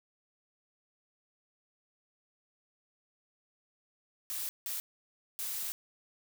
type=noise bursts at uneven times; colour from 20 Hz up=blue; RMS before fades=-37 dBFS; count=3; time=4.3-4.49 / 4.66-4.8 / 5.39-5.72 s; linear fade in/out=0 ms; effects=none